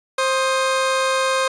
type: tone pair together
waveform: 20% pulse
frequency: 527.4 / 1250 Hz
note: C5 / D#6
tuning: +14 / +8 cents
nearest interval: octave + minor third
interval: 1494 cents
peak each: -13 / -20 dBFS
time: 0.18-1.48 s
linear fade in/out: 5 ms
effects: resampled to 22050 Hz